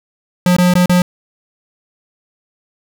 square tone with dropouts, 179 Hz, F3, 43 cents sharp, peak -9 dBFS, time 0.46-1.02 s, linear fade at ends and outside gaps 2 ms, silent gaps 0.566-0.584 / 0.738-0.753 / 0.859-0.895 s, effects 8-bit

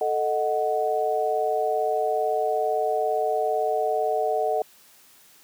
sine chord, D# diminished, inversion second, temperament equal, 440 / 622.3 / 740 Hz, A4 / D#5 / F#5, 0 / 0 / 0 cents, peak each -26 / -26 / -25 dBFS, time 0.01-4.62 s, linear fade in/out 2 ms, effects white hiss -54 dBFS RMS until 5.43 s + high-pass 100 Hz 12 dB/octave

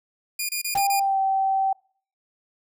10% pulse tone bursts, 2429 Hz, D#7, 42 cents flat, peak -16 dBFS, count 5, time 0.39-0.998 s, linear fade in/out 5 ms, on 100 ms, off 27 ms
pink noise with exponential decay, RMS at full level -30 dBFS, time 0.75-0.87 s, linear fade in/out 5 ms, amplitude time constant 25 ms
sine tone with pitch glide, 795 to 773.3 Hz, G5 to G5, +24 to -24 cents, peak -19 dBFS, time 0.75-1.73 s, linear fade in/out 5 ms, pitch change -48 cents, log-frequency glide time 0.94-1.19 s
effects noise-tail reverb RT60 0.5 s tail -26 dB re dry

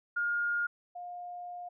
sine tone pair in turn, 1419 / 709.5 Hz, F6 / F5, +27 / +27 cents, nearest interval octave, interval 1200 cents, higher first, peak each -28 / -39 dBFS, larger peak first, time 0.16-0.67 / 0.95-1.69 s, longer second, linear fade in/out 10 ms, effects none

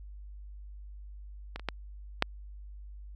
clicks, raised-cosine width 0.3 ms, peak -21 / -28 / -14 / -7 dBFS, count 4, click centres 1.56 / 1.596 / 1.687 / 2.224 s, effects added 50 Hz sine -43 dBFS peak until 3.15 s

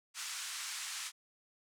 white band-pass noise, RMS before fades -42 dBFS, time 0.14-1.12 s, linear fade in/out 50 ms, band 1100 to 8800 Hz, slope 24 dB/octave, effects none

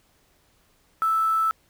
sine tone with quantisation, 1316 Hz, E6, 3 cents flat, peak -19 dBFS, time 1.02-1.51 s, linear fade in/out 0 ms, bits 7, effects pink hiss -63 dBFS RMS until 1.69 s

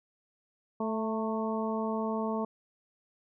harmonic tone with a mistuned harmonic, 220 Hz, A3, in tune, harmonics 1 / 2 / 3 / 4 / 5, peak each -32 / -35 / -37 / -38 / -39 dBFS, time 0.8-2.45 s, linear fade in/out 5 ms, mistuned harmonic 4, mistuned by +33 cents, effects none

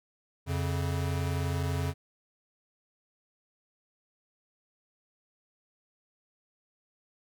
square tone pair together, 87.9 / 139.53 Hz, F2 / C#3, +12 / +12 cents, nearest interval minor sixth, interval 800 cents, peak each -31 / -33 dBFS, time 0.46-1.94 s, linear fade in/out 50 ms, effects none

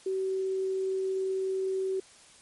sine tone, 381 Hz, G4, 49 cents flat, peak -27 dBFS, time 0.06-2 s, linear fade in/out 5 ms, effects white hiss -55 dBFS RMS until 2.41 s + MP3 48 kbps

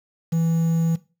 triangle tone with quantisation, 164.81 Hz, E3, in tune, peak -16 dBFS, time 0.32-0.96 s, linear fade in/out 10 ms, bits 7, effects noise-tail reverb RT60 0.3 s tail -18 dB re dry

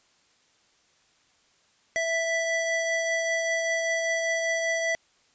square tone pair together, 660.2 / 1975.5 Hz, E5 / B6, +2 / 0 cents, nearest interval octave + perfect fifth, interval 1898 cents, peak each -28 dBFS, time 1.96-4.95 s, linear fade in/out 0 ms, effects white hiss -64 dBFS RMS until 5.34 s + resampled to 16000 Hz

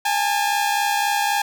sawtooth tone pair together, 816.2 / 880 Hz, G#5 / A5, -30 / 0 cents, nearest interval minor second, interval 130 cents, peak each -16 / -20 dBFS, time 0.05-1.42 s, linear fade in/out 5 ms, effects none

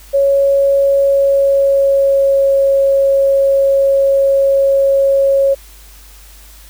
sine tone with pitch glide, 554.4 to 548.7 Hz, C#5 to C#5, 0 to -18 cents, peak -8 dBFS, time 0.13-5.55 s, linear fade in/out 20 ms, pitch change -18 cents, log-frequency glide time 1.02-2.53 s, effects added 50 Hz sine -38 dBFS peak until 6.69 s + white hiss -42 dBFS RMS until 6.69 s

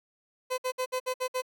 30% pulse tone bursts, 510 Hz, C5, 44 cents flat, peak -25 dBFS, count 7, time 0.5-1.421 s, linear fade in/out 20 ms, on 81 ms, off 59 ms, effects none

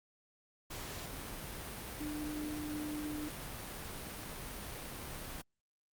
sine tone in noise, 300.6 Hz, D4, 40 cents sharp, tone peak -38 dBFS, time 2-3.29 s, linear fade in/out 10 ms, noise pink, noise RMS -44 dBFS, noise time 0.7-5.42 s, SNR +3 dB, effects Opus 48 kbps

